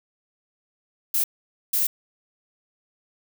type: noise bursts at uneven times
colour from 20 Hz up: violet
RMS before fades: -22 dBFS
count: 2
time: 1.14-1.24 / 1.73-1.87 s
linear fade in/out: 5 ms
effects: none